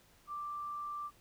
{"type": "tone", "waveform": "sine", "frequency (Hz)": 1177, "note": "D6", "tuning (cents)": 3, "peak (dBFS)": -38, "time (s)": [0.27, 1.11], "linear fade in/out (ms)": 50, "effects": ["pink hiss -65 dBFS RMS until 1.2 s"]}